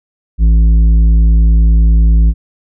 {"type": "tone with tanh clipping", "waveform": "sine", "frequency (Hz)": 55, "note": "A1", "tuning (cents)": 0, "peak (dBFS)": -6, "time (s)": [0.38, 2.34], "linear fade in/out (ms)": 50, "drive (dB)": 8, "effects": []}